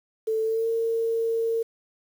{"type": "tone with pitch glide", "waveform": "sine", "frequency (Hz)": [441.7, 455.7], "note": ["A4", "A#4"], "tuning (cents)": [7, -39], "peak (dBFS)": -22, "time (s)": [0.27, 1.63], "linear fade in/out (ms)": 10, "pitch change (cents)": 54, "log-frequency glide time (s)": [0.43, 0.68], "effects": ["8-bit"]}